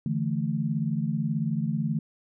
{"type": "chord", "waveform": "sine", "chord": "D suspended second", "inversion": "none", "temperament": "just", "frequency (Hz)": [146.83, 165.19, 220.2], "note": ["D3", "E3", "A3"], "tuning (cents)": [0, 4, 2], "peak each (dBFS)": -29, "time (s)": [0.06, 1.99], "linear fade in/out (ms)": 2, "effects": []}